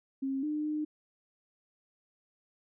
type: tone with pitch steps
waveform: sine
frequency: 269.4 / 301.9 / 303.7 Hz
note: C#4 / D4 / D#4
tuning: -49 / +48 / -42 cents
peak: -30 dBFS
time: 0.22-0.85 s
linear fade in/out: 10 ms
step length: 210 ms
effects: none